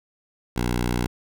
10% pulse tone, 60.2 Hz, B1, 44 cents flat, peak -14 dBFS, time 0.56-1.07 s, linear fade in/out 5 ms, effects none

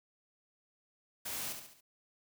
white noise with echo, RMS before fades -40 dBFS, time 1.25-1.53 s, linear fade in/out 10 ms, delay 70 ms, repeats 4, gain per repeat -6 dB, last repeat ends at 1.81 s, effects none

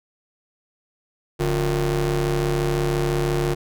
30% pulse ring-modulated tone, 105.9 Hz, G#2, 34 cents sharp, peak -14 dBFS, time 1.39-3.55 s, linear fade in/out 20 ms, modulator 249 Hz, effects none

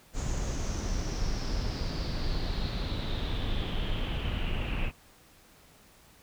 brown noise with low-pass filter sweep, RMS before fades -31 dBFS, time 0.13-4.92 s, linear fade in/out 50 ms, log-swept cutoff 7000 to 2600 Hz, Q 6.3, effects pink hiss -58 dBFS RMS until 6.22 s

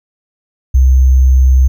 sine tone with sample-and-hold, 65.1 Hz, C2, 8 cents flat, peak -4 dBFS, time 0.74-1.68 s, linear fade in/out 10 ms, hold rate 6300 Hz, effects none

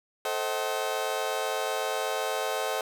30% pulse chord, A diminished seventh, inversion none, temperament just, 440 / 528 / 633.6 / 760.3 Hz, A4 / C5 / Eb5 / Gb5, 0 / +16 / +31 / +47 cents, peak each -31 dBFS, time 0.25-2.81 s, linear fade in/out 2 ms, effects none

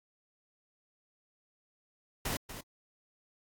pink noise with echo, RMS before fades -34 dBFS, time 2.25-2.37 s, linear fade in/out 5 ms, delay 240 ms, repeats 1, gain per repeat -10 dB, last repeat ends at 2.61 s, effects AAC 64 kbps

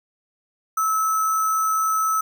sine tone with sample-and-hold, 1302 Hz, E6, 22 cents flat, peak -18 dBFS, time 0.77-2.21 s, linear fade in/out 5 ms, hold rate 7350 Hz, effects none

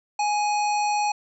harmonic tone with a mistuned harmonic, 833 Hz, G#5, 5 cents sharp, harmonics 1 / 3 / 5 / 7 / 9, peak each -21 / -31 / -35 / -38 / -40 dBFS, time 0.19-1.12 s, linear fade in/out 5 ms, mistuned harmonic 5, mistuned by +61 cents, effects none

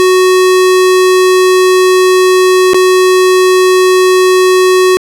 square tone with dropouts, 370 Hz, F#4, in tune, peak -5 dBFS, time 0-4.97 s, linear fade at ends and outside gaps 0 ms, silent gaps 2.734-2.744 s, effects low-pass 12000 Hz 12 dB/octave

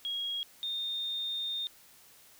sine tone pair in turn, 3290 / 3650 Hz, G#7 / A#7, -17 / -37 cents, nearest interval major second, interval 180 cents, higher second, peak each -32 / -32 dBFS, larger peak neither, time 0.05-0.43 / 0.63-1.67 s, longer second, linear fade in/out 0 ms, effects white hiss -58 dBFS RMS until 2.39 s

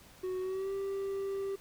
triangle tone with pitch glide, 370 to 392 Hz, F#4 to G4, 0 to 0 cents, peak -31 dBFS, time 0.23-1.56 s, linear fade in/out 10 ms, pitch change +100 cents, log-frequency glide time 0.4-0.72 s, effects pink hiss -57 dBFS RMS until 1.6 s

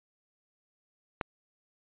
click, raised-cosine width 0.5 ms, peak -15 dBFS, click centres 1.212 s, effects resampled to 8000 Hz

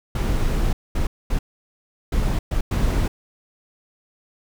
brown noise bursts at uneven times, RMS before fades -20 dBFS, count 6, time 0.15-0.73 / 0.95-1.07 / 1.3-1.39 / 2.12-2.39 / 2.51-2.61 / 2.71-3.08 s, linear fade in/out 5 ms, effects none

